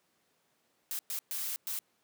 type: noise bursts at uneven times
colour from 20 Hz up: blue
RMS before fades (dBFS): -36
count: 4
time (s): 0.91-0.99 / 1.1-1.19 / 1.31-1.56 / 1.67-1.79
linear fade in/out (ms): 0
effects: pink hiss -73 dBFS RMS until 2.03 s + high-pass 200 Hz 12 dB/octave